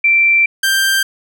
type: tone pair in turn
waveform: sine / sawtooth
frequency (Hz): 2348 / 1577.5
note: D7 / G6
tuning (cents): -1 / +10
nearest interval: perfect fifth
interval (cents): 689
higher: first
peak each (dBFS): -8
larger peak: neither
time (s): 0.04-0.46 / 0.63-1.03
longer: first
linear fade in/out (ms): 5
effects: none